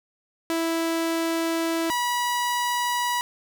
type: tone pair in turn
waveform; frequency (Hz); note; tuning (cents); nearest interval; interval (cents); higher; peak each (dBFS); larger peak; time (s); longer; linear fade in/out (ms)
sawtooth; 329.6 / 971.8; E4 / B5; 0 / -28; octave + perfect fifth; 1872; second; -19; neither; 0.5-1.9 / 1.9-3.21; first; 0
effects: none